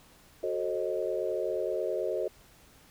sine chord, F# diminished seventh, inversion none, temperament equal with one note detuned, 370 / 440 / 533.6 / 622.3 Hz, F#4 / A4 / C5 / Eb5, 0 / 0 / +34 / 0 cents, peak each -34 dBFS, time 0.43-2.28 s, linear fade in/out 5 ms, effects pink hiss -58 dBFS RMS until 2.9 s

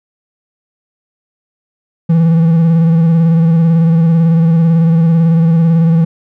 triangle tone with vibrato, 164.81 Hz, E3, in tune, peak -4 dBFS, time 2.09-6.05 s, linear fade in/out 10 ms, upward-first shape square, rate 18 Hz, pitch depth 32 cents each way, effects none

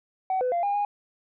sine tone with pitch steps, 755 / 503 / 691 / 809 / 820 Hz, F#5 / B4 / F5 / G#5 / G#5, +35 / +32 / -19 / -46 / -22 cents, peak -21 dBFS, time 0.3-0.85 s, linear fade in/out 2 ms, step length 110 ms, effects tanh soft clip ceiling -20 dBFS

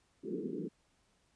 white band-pass noise, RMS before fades -39 dBFS, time 0.23-0.69 s, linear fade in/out 20 ms, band 160 to 450 Hz, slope 96 dB/octave, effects pink hiss -73 dBFS RMS until 1.35 s + resampled to 22050 Hz

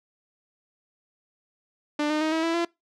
sawtooth tone with pitch steps, 297 / 305.2 / 313.6 / 322.2 / 331.1 / 340.2 Hz, D4 / D#4 / D#4 / E4 / E4 / F4, +20 / -33 / +14 / -39 / +8 / -45 cents, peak -19 dBFS, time 1.99-2.65 s, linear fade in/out 5 ms, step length 110 ms, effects noise-tail reverb RT60 0.2 s tail -24 dB re dry + low-pass 5000 Hz 12 dB/octave

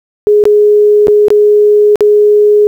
sine tone with dropouts, 417.5 Hz, G#4, 9 cents sharp, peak -3 dBFS, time 0.27-2.67 s, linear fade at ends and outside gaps 0 ms, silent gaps 0.439-0.454 / 1.071-1.082 / 1.283-1.304 / 1.957-2.007 s, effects 7-bit

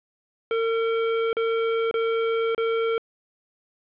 square tone with dropouts, 454.6 Hz, A#4, 43 cents flat, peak -22 dBFS, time 0.51-2.98 s, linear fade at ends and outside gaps 1 ms, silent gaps 1.33-1.368 / 1.912-1.941 / 2.548-2.579 s, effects resampled to 8000 Hz + 8-bit

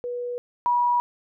sine tone pair in turn, 487.2 / 968.2 Hz, B4 / B5, -24 / -35 cents, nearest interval octave, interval 1189 cents, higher second, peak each -27 / -18 dBFS, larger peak second, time 0.04-0.38 / 0.66-1 s, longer neither, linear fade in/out 0 ms, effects none

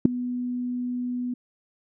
sine tone with ADSR envelope, 246.9 Hz, B3, in tune, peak -5 dBFS, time 0.05-1.34 s, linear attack 5 ms, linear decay 4 ms, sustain -21 dB, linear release 6 ms, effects none

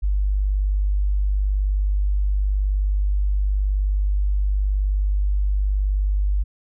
sine tone, 49.53 Hz, G1, 19 cents sharp, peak -17 dBFS, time 0.02-6.44 s, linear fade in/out 20 ms, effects none

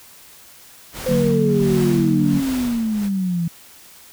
pink noise with tremolo, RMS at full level -30 dBFS, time 0.92-3.1 s, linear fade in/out 50 ms, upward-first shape sine, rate 1.4 Hz, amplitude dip 75%
sine exponential sweep, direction down, 519 to 165.2 Hz, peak -18 dBFS, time 1.06-3.48 s, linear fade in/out 5 ms
sine chord, D augmented, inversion none, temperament equal with one note detuned, 146.83 / 187.04 / 233.1 Hz, D3 / F#3 / A#3, 0 / +19 / 0 cents, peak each -20 dBFS, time 1.07-2.42 s, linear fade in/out 50 ms
effects white hiss -45 dBFS RMS until 4.12 s

